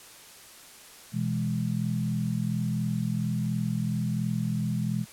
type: chord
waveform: sine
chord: E major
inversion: second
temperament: equal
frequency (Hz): 123.47 / 164.81 / 207.7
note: B2 / E3 / G#3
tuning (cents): 0 / 0 / 0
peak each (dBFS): -30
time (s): 1.12-5.06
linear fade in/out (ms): 50
effects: white hiss -49 dBFS RMS until 5.12 s + low-pass 12000 Hz 12 dB/octave